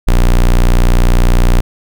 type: tone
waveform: square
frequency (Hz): 30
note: B0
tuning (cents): -49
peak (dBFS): -6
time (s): 0.07-1.61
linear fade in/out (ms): 10
effects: none